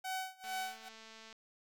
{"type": "tone with tremolo", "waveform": "sawtooth", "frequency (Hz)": 754, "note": "F#5", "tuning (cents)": 32, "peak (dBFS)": -32, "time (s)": [0.04, 0.89], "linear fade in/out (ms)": 10, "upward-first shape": "sine", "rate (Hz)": 2.3, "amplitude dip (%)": 95}
{"type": "click train", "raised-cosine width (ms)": 0.2, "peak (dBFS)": -37, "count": 198, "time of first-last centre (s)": [0.44, 1.327], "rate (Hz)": 222}
{"effects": []}